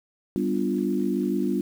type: chord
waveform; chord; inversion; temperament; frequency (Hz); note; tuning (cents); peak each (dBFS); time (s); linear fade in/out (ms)
sine; G dominant seventh; none; equal; 196 / 246.9 / 293.7 / 349.2; G3 / B3 / D4 / F4; 0 / 0 / 0 / 0; -27 / -28 / -28 / -28; 0.36-1.61; 0
effects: 8-bit